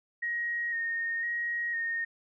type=tone with vibrato; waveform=sine; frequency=1866 Hz; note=A#6; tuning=1 cent sharp; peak=-29 dBFS; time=0.22-2.05 s; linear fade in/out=10 ms; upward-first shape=square; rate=0.99 Hz; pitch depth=20 cents each way; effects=none